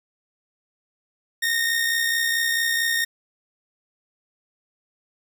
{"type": "tone with amplitude modulation", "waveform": "sawtooth", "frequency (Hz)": 1844, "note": "A#6", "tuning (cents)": -19, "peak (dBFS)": -15, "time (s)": [1.42, 3.05], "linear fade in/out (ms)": 10, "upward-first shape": "sine", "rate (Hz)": 64.5, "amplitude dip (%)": 40, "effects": []}